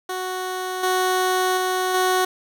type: tone with level steps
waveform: 15% pulse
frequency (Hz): 370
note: F#4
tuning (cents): 0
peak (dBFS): -19 / -12 / -14 / -11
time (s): 0.09-2.25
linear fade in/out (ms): 5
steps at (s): 0.83 / 1.57 / 1.94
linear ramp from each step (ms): 5
effects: none